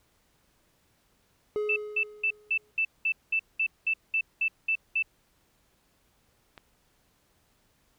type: tone with exponential decay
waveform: triangle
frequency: 421.2 Hz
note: G#4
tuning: 24 cents sharp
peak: -23 dBFS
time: 1.56-2.71 s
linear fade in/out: 0 ms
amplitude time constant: 250 ms
type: tone bursts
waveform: sine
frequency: 2648 Hz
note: E7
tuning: 7 cents sharp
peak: -23 dBFS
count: 13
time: 1.69-5.026 s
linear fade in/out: 5 ms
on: 72 ms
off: 200 ms
type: click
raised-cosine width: 0.3 ms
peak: -29 dBFS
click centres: 6.578 s
effects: pink hiss -68 dBFS RMS until 7.98 s